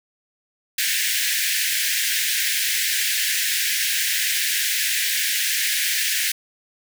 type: high-pass noise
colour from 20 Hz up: pink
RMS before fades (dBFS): -22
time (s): 0.78-6.32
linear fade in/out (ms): 5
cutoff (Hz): 1600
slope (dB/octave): 96
effects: none